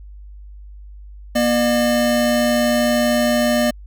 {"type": "tone pair together", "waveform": "square", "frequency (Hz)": [238.8, 603.4], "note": ["A#3", "D5"], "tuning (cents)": [42, 47], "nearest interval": "octave + major third", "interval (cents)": 1605, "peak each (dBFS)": -18, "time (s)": [1.35, 3.71], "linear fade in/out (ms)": 10, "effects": ["added 50 Hz sine -35 dBFS peak until 3.86 s"]}